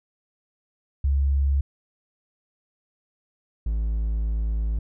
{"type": "tone pair in turn", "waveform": ["sine", "triangle"], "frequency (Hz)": [69.3, 54.46], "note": ["C#2", "A1"], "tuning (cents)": [0, -17], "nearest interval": "major third", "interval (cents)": 417, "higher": "first", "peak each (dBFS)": [-18, -20], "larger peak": "first", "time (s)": [[1.04, 1.61], [3.66, 4.79]], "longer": "second", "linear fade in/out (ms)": 5, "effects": []}